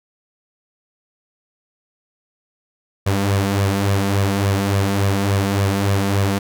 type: tone with flanger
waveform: sawtooth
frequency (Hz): 99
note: G2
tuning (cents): +18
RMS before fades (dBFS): -18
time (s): 3.06-6.39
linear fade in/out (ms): 10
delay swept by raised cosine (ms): 1.7 to 4.5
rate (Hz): 3.5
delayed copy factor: +0.6
effects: none